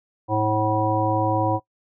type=harmonic tone; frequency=107.9 Hz; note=A2; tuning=33 cents flat; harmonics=1 / 3 / 5 / 7 / 9; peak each=-25 / -25 / -25 / -25 / -25 dBFS; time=0.28-1.6 s; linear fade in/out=50 ms; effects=noise-tail reverb RT60 0.1 s tail -20 dB re dry